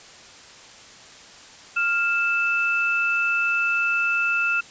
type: tone pair together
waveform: sine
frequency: 1396.9 / 2637 Hz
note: F6 / E7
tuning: 0 / 0 cents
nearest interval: major seventh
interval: 1100 cents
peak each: -22 dBFS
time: 1.76-4.61 s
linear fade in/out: 10 ms
effects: white hiss -45 dBFS RMS until 4.7 s + resampled to 16000 Hz